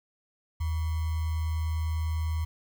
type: tone with sample-and-hold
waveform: sine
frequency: 79.9 Hz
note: D#2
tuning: 47 cents sharp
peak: -26 dBFS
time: 0.6-2.45 s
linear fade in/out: 10 ms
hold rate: 1050 Hz
effects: none